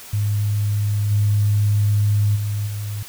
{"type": "tone with level steps", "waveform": "sine", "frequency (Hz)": 103.7, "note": "G#2", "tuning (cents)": -2, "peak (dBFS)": [-17, -14, -20, -24], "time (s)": [0.13, 3.03], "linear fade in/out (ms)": 5, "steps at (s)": [1.1, 2.35, 2.66], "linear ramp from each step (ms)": 20, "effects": ["white hiss -39 dBFS RMS until 3.08 s"]}